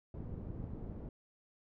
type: low-pass noise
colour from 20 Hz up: pink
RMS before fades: -45 dBFS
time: 0.14-1.09 s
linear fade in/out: 2 ms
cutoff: 380 Hz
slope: 12 dB/octave
type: clicks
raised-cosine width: 5 ms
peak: -33 dBFS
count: 12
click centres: 0.205 / 0.26 / 0.293 / 0.341 / 0.381 / 0.471 / 0.504 / 0.602 / 0.641 / 0.736 / 0.843 / 0.898 s
effects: none